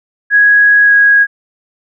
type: tone with pitch glide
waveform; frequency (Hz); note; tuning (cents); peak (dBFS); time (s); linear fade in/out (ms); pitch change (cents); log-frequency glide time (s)
sine; 1662 to 1649.6; G#6 to G#6; +1 to -12; -4; 0.3-1.27; 50; -13; 0.84-0.93
effects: none